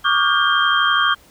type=tone cluster; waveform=sine; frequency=1129 / 1201 / 1420 / 1591 / 3183 Hz; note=C#6 / D6 / F6 / G6 / G7; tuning=+31 / +38 / +28 / +25 / +26 cents; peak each=-20 dBFS; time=0.04-1.15 s; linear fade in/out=20 ms; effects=pink hiss -50 dBFS RMS until 1.3 s